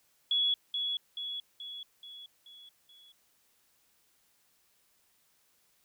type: tone with echo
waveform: sine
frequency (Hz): 3373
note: G#7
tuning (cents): +26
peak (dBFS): -25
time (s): 0.31-0.54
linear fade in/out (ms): 2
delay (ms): 430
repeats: 6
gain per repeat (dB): -5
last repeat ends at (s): 3.12
effects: white hiss -70 dBFS RMS until 5.84 s